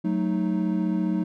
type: chord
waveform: triangle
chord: D# diminished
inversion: first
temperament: equal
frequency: 185 / 220 / 311.1 Hz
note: F#3 / A3 / D#4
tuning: 0 / 0 / 0 cents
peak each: -23 / -26 / -25 dBFS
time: 0.04-1.24 s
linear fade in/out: 10 ms
effects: none